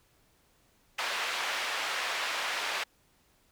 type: band-pass noise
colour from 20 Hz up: white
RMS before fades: -33 dBFS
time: 0.98-2.84 s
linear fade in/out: 10 ms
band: 710 to 2800 Hz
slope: 12 dB/octave
effects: pink hiss -67 dBFS RMS until 3.51 s